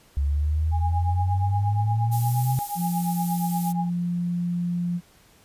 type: exponential sweep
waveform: sine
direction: up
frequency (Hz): 69.3 to 130.1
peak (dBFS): -20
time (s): 0.17-2.59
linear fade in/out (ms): 0
type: tone with tremolo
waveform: sine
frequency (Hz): 820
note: G#5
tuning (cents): -22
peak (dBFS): -24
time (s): 0.71-3.9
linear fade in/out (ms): 50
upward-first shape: triangle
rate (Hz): 8.5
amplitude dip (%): 100
type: noise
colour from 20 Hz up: violet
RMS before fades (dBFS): -33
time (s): 2.11-3.73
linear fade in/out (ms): 20
type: tone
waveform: sine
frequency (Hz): 174.61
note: F3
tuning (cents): 0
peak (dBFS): -23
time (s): 2.75-5.01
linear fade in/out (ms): 50
effects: pink hiss -56 dBFS RMS until 5.44 s + resampled to 32000 Hz